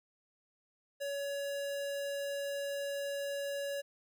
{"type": "tone", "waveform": "square", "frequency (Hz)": 563, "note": "C#5", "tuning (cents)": 27, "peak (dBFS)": -36, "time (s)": [1, 3.82], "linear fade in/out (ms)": 20, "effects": []}